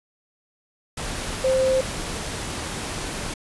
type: tone in noise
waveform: sine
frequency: 523.3 Hz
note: C5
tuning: in tune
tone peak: -17 dBFS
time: 1.44-1.81 s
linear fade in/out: 5 ms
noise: pink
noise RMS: -30 dBFS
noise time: 0.97-3.34 s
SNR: +10 dB
effects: resampled to 24000 Hz